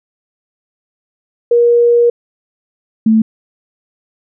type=tone pair in turn; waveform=sine; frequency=474.9 / 220.8 Hz; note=A#4 / A3; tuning=+32 / +6 cents; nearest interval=octave + minor second; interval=1326 cents; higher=first; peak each=-6 dBFS; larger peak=neither; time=1.51-2.1 / 3.06-3.22 s; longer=first; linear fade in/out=5 ms; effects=none